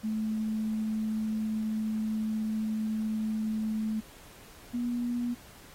sine tone pair in turn, 217.7 / 241 Hz, A3 / B3, -18 / -42 cents, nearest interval major second, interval 176 cents, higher second, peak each -28 dBFS, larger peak neither, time 0.03-4.01 / 4.73-5.35 s, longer first, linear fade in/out 20 ms, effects pink hiss -53 dBFS RMS until 5.74 s + AAC 48 kbps

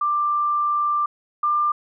sine tone pair in turn, 1183 / 1192.6 Hz, D6 / D6, +12 / +26 cents, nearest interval unison, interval 14 cents, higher second, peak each -18 / -17 dBFS, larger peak second, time 0.01-1.06 / 1.43-1.72 s, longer first, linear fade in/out 5 ms, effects none

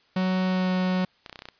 45% pulse tone with pitch glide, 185.8 to 184.3 Hz, F#3 to F#3, +7 to -7 cents, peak -22 dBFS, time 0.16-1.05 s, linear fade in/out 5 ms, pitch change -14 cents, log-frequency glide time 0.45-0.71 s
clicks, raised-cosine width 0.2 ms, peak -21 dBFS, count 8, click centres 1.262 / 1.296 / 1.328 / 1.358 / 1.391 / 1.421 / 1.455 / 1.487 s
effects white hiss -62 dBFS RMS until 1.59 s + resampled to 11025 Hz

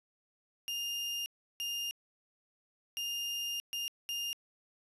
35% pulse tone bursts at uneven times, 2817 Hz, F7, 14 cents sharp, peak -33 dBFS, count 5, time 0.68-1.26 / 1.6-1.91 / 2.97-3.6 / 3.73-3.88 / 4.09-4.33 s, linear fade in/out 0 ms, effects resampled to 32000 Hz + 11-bit

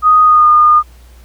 sine tone with pitch glide, 1244.5 to 1218.9 Hz, D#6 to D#6, 0 to -36 cents, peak -4 dBFS, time 0.02-0.83 s, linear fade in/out 50 ms, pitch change -36 cents, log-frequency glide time 0.24-0.48 s, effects added 60 Hz sine -37 dBFS peak until 1.24 s + pink hiss -48 dBFS RMS until 1.24 s

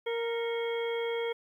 harmonic tone with a mistuned harmonic, 464.9 Hz, A#4, 5 cents flat, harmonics 1 / 2 / 3 / 4 / 5 / 7, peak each -30 / -41 / -46 / -47 / -41 / -43 dBFS, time 0.06-1.33 s, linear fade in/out 10 ms, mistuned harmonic 5, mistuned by -98 cents, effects 11-bit

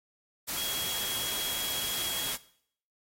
sine tone in noise, 3301 Hz, G#7, 11 cents flat, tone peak -34 dBFS, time 0.56-2.33 s, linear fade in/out 20 ms, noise white, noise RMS -34 dBFS, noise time 0.47-2.37 s, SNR -3 dB, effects noise-tail reverb RT60 0.6 s tail -18 dB re dry + AAC 48 kbps

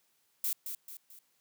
violet noise with echo, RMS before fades -32 dBFS, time 0.44-0.53 s, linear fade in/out 2 ms, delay 220 ms, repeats 3, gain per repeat -7 dB, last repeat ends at 1.19 s, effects white hiss -73 dBFS RMS until 1.4 s + high-pass 100 Hz 12 dB/octave

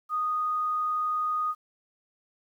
sine tone, 1239 Hz, D#6, 8 cents flat, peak -25 dBFS, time 0.09-1.55 s, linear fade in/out 50 ms, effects 10-bit

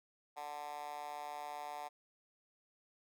10% pulse tone with high-pass filter, 147.3 Hz, D3, 6 cents sharp, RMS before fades -45 dBFS, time 0.36-1.89 s, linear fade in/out 20 ms, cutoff 800 Hz, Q 4, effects none

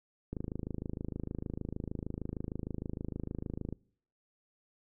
click train, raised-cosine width 3 ms, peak -24 dBFS, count 91, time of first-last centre 0.33-3.726 s, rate 26.5 Hz, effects noise-tail reverb RT60 0.6 s tail -25 dB re dry

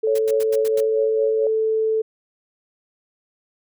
sine tone, 440 Hz, A4, in tune, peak -17 dBFS, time 0.03-2.02 s, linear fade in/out 10 ms
sine tone with tremolo, 554.4 Hz, C#5, in tune, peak -20 dBFS, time 0.07-1.47 s, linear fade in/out 2 ms, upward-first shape sine, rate 4.5 Hz, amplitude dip 75%
white noise bursts, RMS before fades -35 dBFS, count 6, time 0.15-0.806 s, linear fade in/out 5 ms, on 36 ms, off 88 ms
effects none

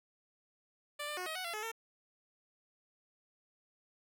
10% pulse tone with pitch steps, 588 / 596 / 364.1 / 633 / 741 / 682 / 427.2 / 452.3 Hz, D5 / D5 / F#4 / D#5 / F#5 / F5 / G#4 / A4, +2 / +25 / -28 / +30 / +2 / -41 / +49 / +48 cents, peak -30 dBFS, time 0.99-1.718 s, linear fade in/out 10 ms, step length 91 ms, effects none

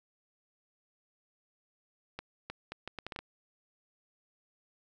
accelerating click train, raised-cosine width 0.3 ms, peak -23 dBFS, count 9, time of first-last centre 2.19-3.19 s, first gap 310 ms, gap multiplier 0.71, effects none

